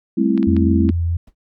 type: chord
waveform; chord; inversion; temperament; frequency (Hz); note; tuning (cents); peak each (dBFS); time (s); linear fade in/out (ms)
sine; A minor seventh; third; just; 198 / 220 / 264 / 330; G3 / A3 / C4 / E4; +18 / 0 / +16 / +2; -19; 0.17-0.91; 10
type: clicks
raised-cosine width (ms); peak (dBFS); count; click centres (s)
0.3; -18; 4; 0.377 / 0.429 / 0.566 / 0.891
type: tone with vibrato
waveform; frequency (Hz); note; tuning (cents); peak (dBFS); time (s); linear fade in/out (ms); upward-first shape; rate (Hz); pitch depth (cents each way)
sine; 84.8; E2; +50; -16; 0.47-1.17; 5; triangle; 4.8; 13
type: noise with exponential decay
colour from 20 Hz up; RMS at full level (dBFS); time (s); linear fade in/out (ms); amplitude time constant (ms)
brown; -36; 1.27-1.35; 5; 16
effects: none